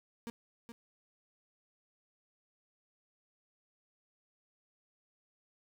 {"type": "tone with echo", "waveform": "35% pulse", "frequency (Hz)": 233.1, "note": "A#3", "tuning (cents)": 0, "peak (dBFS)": -38, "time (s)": [0.27, 0.3], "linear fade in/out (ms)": 0, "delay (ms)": 420, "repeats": 1, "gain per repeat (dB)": -7, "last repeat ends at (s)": 0.72, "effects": []}